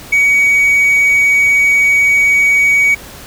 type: tone with hard clipping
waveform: sine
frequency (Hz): 2256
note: C#7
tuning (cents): +30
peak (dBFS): -8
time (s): 0.12-2.95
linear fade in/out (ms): 10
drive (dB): 2
effects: pink hiss -33 dBFS RMS until 3.26 s